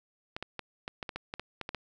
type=clicks; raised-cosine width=0.3 ms; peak=-20 dBFS; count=12; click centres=0.365 / 0.426 / 0.593 / 0.879 / 1.028 / 1.092 / 1.16 / 1.339 / 1.396 / 1.613 / 1.691 / 1.747 s; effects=none